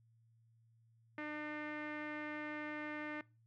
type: tone with low-pass filter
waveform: sawtooth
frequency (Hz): 301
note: D4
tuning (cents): +43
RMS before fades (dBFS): -44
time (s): 1.18-3.21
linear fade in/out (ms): 2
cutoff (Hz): 2000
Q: 3.8
effects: noise-tail reverb RT60 0.3 s tail -22 dB re dry + added 114 Hz sine -67 dBFS peak until 3.46 s